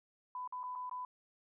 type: tone with dropouts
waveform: sine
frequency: 1000 Hz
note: B5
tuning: 21 cents sharp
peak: -39 dBFS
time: 0.35-1.05 s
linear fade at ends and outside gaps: 2 ms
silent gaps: 0.476-0.524 / 0.632-0.637 / 0.753-0.757 / 0.896-0.912 s
effects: none